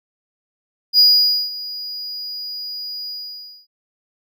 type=tone with ADSR envelope; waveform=triangle; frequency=4900 Hz; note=D#8; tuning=27 cents flat; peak=-6 dBFS; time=0.93-3.67 s; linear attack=58 ms; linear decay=510 ms; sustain=-19 dB; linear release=580 ms; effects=none